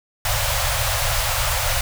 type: band-stop noise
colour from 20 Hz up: pink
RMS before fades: -21 dBFS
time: 0.25-1.81 s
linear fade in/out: 2 ms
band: 130 to 520 Hz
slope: 96 dB/octave
effects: none